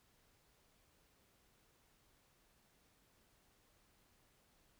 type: silence
effects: pink hiss -73 dBFS RMS until 4.79 s